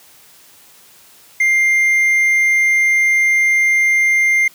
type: tone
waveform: triangle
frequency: 2100 Hz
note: C7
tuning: 6 cents sharp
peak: -9 dBFS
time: 1.4-4.48 s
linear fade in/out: 5 ms
effects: white hiss -46 dBFS RMS until 4.54 s + high-pass 80 Hz 12 dB/octave